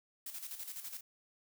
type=noise with tremolo; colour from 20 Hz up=blue; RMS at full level=-43 dBFS; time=0.26-1.01 s; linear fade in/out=5 ms; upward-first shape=square; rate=12 Hz; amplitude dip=60%; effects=none